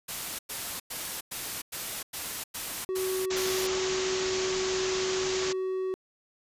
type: noise bursts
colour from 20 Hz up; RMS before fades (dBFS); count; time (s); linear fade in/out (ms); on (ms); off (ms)
white; -35; 9; 0.08-3.67; 10; 310; 100
type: tone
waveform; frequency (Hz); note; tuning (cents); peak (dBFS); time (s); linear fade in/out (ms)
triangle; 375.7; F#4; +26; -26; 2.89-5.94; 0
type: low-pass noise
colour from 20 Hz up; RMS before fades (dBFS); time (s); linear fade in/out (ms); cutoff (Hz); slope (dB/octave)
white; -34; 3.3-5.53; 10; 7200; 96
effects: resampled to 32000 Hz